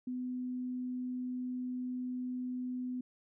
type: tone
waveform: sine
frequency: 251.2 Hz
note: B3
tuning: 30 cents sharp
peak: -35 dBFS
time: 0.07-3.01 s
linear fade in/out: 5 ms
effects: none